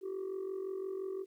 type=tone with amplitude modulation; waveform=sine; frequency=382.2 Hz; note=G4; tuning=44 cents flat; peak=-31 dBFS; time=0.01-1.26 s; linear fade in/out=50 ms; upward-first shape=sine; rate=45.8 Hz; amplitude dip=75%; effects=tanh soft clip ceiling -33 dBFS + 12-bit